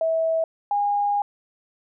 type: tone pair in turn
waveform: sine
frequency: 650 / 816.4 Hz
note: E5 / G#5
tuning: -24 / -30 cents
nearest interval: major third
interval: 394 cents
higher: second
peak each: -19 dBFS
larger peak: neither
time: 0.01-0.44 / 0.71-1.22 s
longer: second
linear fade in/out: 2 ms
effects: none